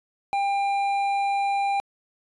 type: tone with hard clipping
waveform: triangle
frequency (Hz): 797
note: G5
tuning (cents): +28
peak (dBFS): -23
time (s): 0.33-1.8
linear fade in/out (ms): 0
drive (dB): 11
effects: resampled to 22050 Hz